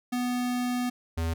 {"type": "tone pair in turn", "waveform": "square", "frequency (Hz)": [246.9, 82.39], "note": ["B3", "E2"], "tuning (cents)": [0, 0], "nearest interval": "octave + perfect fifth", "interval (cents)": 1900, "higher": "first", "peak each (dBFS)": -27, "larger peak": "neither", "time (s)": [[0.12, 0.9], [1.17, 1.34]], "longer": "first", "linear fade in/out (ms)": 10, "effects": []}